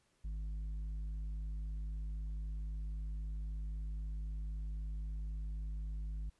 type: tone with tanh clipping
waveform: sine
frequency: 51.91 Hz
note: G#1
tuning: in tune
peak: -39 dBFS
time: 0.24-6.3 s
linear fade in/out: 10 ms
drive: 6 dB
effects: pink hiss -75 dBFS RMS until 6.39 s + resampled to 24000 Hz